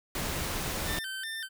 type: noise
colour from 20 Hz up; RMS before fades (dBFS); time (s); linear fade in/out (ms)
pink; -33; 0.15-0.99; 2
type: tone with vibrato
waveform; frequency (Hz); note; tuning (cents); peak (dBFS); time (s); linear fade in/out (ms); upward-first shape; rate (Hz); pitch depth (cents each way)
25% pulse; 1665; G#6; +4; -31; 0.85-1.49; 50; square; 2.6; 130
effects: none